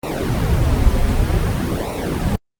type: noise with flanger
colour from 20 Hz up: brown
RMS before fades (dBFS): -17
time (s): 0.03-2.36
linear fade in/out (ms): 5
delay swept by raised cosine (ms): 0.61 to 6.51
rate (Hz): 0.53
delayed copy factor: -0.95
effects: Opus 24 kbps